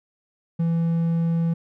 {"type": "tone", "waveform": "triangle", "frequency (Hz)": 166.6, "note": "E3", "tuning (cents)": 19, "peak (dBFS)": -17, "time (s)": [0.59, 1.54], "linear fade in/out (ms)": 10, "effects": []}